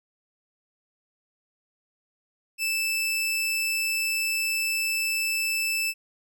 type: tone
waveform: sawtooth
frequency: 2637 Hz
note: E7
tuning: in tune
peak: -21 dBFS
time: 2.58-5.94 s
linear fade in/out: 50 ms
effects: none